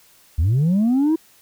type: linear sweep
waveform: sine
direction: up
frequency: 69.3 to 329.6 Hz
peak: -12 dBFS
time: 0.38-1.16 s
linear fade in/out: 10 ms
effects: tanh soft clip ceiling -13 dBFS + white hiss -53 dBFS RMS until 1.41 s